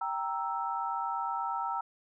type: chord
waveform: sine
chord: E diminished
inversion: first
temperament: equal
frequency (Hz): 784 / 932.3 / 1318.5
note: G5 / Bb5 / E6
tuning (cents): 0 / 0 / 0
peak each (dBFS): -36 / -34 / -35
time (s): 0.01-1.81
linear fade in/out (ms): 5
effects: none